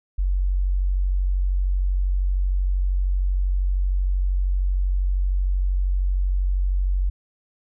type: tone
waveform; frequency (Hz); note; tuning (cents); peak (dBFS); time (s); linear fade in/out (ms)
sine; 46.44; F#1; +7; -18; 0.18-7.1; 10
effects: none